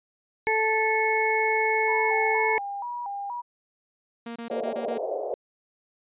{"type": "harmonic tone", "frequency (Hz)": 438.6, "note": "A4", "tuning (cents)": -6, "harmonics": [1, 2, 4, 5], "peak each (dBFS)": [-26, -26, -31, -25], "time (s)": [0.47, 2.58], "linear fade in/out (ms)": 0}
{"type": "tone with vibrato", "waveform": "sine", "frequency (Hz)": 880, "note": "A5", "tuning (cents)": 0, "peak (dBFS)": -30, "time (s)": [1.87, 3.42], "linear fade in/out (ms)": 20, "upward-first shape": "square", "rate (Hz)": 2.1, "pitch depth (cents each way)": 160}
{"type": "tone bursts", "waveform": "sawtooth", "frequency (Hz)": 233.1, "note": "A#3", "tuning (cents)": 0, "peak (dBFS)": -30, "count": 6, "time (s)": [4.26, 4.979], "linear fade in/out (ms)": 5, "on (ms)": 99, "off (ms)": 25}
{"type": "band-pass noise", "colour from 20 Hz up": "white", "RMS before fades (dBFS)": -30, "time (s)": [4.5, 5.34], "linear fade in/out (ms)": 0, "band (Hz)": [410, 680], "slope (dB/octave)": 48}
{"effects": ["resampled to 8000 Hz"]}